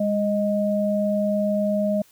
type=tone pair together; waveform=sine; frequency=204.5 / 622.3 Hz; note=G#3 / D#5; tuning=-26 / 0 cents; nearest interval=octave + perfect fifth; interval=1926 cents; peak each=-22 dBFS; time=0-2.02 s; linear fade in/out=5 ms; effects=white hiss -56 dBFS RMS until 2.11 s